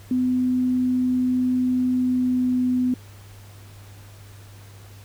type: tone with pitch glide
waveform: sine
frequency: 252.6 to 251.1 Hz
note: B3 to B3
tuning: +39 to +29 cents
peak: -18 dBFS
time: 0.11-2.94 s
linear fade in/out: 2 ms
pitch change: -10 cents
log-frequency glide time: 1.94-2.69 s
effects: added 100 Hz sine -42 dBFS peak until 5.04 s + pink hiss -50 dBFS RMS until 5.04 s